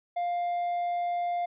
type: tone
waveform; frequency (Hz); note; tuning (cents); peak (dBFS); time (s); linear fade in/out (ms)
triangle; 701; F5; +6; -25; 0.16-1.46; 10
effects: resampled to 8000 Hz